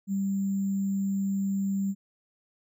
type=tone with sample-and-hold; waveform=sine; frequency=196 Hz; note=G3; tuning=in tune; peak=-25 dBFS; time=0.07-1.95 s; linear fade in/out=50 ms; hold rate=7350 Hz; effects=none